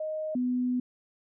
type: tone pair in turn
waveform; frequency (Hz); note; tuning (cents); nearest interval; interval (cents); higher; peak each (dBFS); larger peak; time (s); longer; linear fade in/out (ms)
sine; 622.3 / 249.3; D#5 / B3; 0 / +16; octave + major third; 1584; first; -30 / -25; second; 0-0.35 / 0.35-0.8; second; 5
effects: none